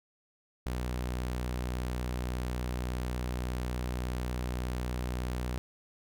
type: tone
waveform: sawtooth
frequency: 61.74 Hz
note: B1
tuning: in tune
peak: -28 dBFS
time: 0.66-5.58 s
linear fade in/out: 0 ms
effects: none